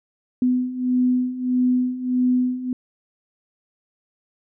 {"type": "beating tone pair", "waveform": "sine", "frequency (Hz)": [250, 251.6], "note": ["B3", "B3"], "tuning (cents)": [21, 32], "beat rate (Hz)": 1.6, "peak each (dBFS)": [-23, -19], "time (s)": [0.42, 2.73], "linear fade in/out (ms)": 2, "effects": []}